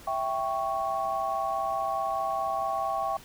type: chord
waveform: sine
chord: C# diminished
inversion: first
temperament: equal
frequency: 659.3 / 784 / 1108.7 Hz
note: E5 / G5 / C#6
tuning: 0 / 0 / 0 cents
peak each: -32 / -30 / -31 dBFS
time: 0.07-3.17 s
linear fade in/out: 5 ms
effects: pink hiss -50 dBFS RMS until 3.24 s